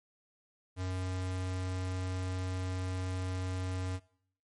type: tone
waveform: square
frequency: 92.5 Hz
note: F#2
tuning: in tune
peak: -34 dBFS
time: 0.76-4 s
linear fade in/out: 50 ms
effects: noise-tail reverb RT60 0.6 s tail -20 dB re dry + MP3 48 kbps